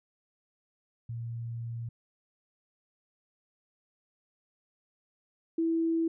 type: tone pair in turn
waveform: sine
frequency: 116.54 / 328.7 Hz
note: A#2 / E4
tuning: 0 / -5 cents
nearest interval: octave + tritone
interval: 1795 cents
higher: second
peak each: -34 / -25 dBFS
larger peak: second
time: 1.09-1.89 / 5.58-6.08 s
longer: first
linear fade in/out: 5 ms
effects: none